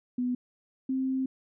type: tone pair in turn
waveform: sine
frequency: 248.1 / 262.9 Hz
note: B3 / C4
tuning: +8 / +8 cents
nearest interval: minor second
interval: 100 cents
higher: second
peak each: -26 dBFS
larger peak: neither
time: 0.18-0.35 / 0.89-1.26 s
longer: second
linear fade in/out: 5 ms
effects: none